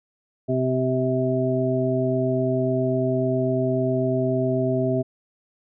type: harmonic tone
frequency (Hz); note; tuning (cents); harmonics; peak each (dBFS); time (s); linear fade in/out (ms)
129.1; C3; -23; 1 / 2 / 3 / 5; -25 / -25 / -25 / -25; 0.48-5.03; 20
effects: none